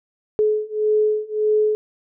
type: beating tone pair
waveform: sine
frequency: 426.1 / 427.8 Hz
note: G#4 / A4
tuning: +44 / -49 cents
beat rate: 1.7 Hz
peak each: -20 / -19 dBFS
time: 0.39-1.75 s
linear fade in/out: 0 ms
effects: none